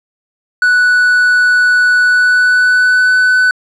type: tone with pitch glide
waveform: triangle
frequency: 1480 to 1500.7 Hz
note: F#6 to F#6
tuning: 0 to +24 cents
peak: -5 dBFS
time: 0.62-3.51 s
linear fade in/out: 2 ms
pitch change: +24 cents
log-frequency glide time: 2.03-3.18 s
effects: resampled to 24000 Hz